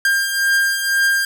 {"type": "beating tone pair", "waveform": "45% pulse", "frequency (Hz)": [1600, 1602], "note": ["G6", "G6"], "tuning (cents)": [35, 37], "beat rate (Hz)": 2, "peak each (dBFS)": [-16, -22], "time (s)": [0.05, 1.25], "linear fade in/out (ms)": 2, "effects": []}